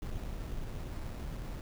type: noise with sample-and-hold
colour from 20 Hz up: brown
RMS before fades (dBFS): -39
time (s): 0.02-1.61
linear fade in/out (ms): 0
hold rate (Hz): 3150
effects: none